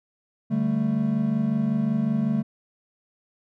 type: chord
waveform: triangle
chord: D suspended fourth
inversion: none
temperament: equal with one note detuned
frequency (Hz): 146.83 / 196 / 221.4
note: D3 / G3 / A3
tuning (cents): 0 / 0 / +11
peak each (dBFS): -26 / -25 / -21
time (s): 0.5-2.43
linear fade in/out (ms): 20
effects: none